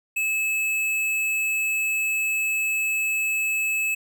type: tone with hard clipping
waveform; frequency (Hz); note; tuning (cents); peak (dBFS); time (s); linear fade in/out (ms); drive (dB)
triangle; 2600; E7; -24; -23; 0.16-3.95; 10; 17
effects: none